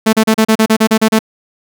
sawtooth tone bursts, 220 Hz, A3, in tune, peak -3 dBFS, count 11, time 0.06-1.191 s, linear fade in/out 10 ms, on 71 ms, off 35 ms, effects none

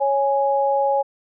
sine tone pair together, 553.2 / 830.6 Hz, C#5 / G#5, -4 / 0 cents, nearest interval perfect fifth, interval 704 cents, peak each -19 / -19 dBFS, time 0-1.03 s, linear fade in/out 20 ms, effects none

